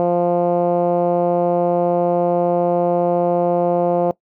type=tone with low-pass filter; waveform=10% pulse; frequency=174.61 Hz; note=F3; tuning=in tune; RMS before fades=-17 dBFS; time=0-4.11 s; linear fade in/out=0 ms; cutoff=610 Hz; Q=2.4; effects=noise-tail reverb RT60 0.1 s tail -20 dB re dry